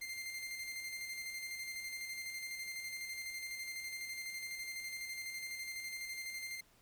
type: tone with tremolo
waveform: sawtooth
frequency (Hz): 2098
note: C7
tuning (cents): +4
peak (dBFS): -37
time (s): 0.01-6.61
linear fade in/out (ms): 10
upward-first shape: square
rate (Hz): 12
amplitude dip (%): 35
effects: pink hiss -68 dBFS RMS until 6.81 s